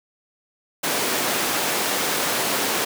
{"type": "high-pass noise", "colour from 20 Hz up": "pink", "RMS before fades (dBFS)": -23, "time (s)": [0.83, 2.85], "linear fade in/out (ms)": 10, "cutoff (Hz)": 310, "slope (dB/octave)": 12, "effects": []}